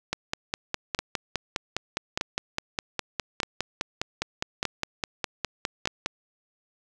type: two click trains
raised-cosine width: 0.2 ms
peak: -9 / -9 dBFS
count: 30 / 5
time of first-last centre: 0.13-6.06 / 0.99-5.874 s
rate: 4.89 / 0.819 Hz
effects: none